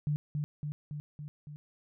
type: tone with echo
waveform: sine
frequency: 148.3 Hz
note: D3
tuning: 17 cents sharp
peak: -27 dBFS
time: 0.07-0.16 s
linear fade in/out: 0 ms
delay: 280 ms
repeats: 5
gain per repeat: -3 dB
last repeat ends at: 1.56 s
effects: none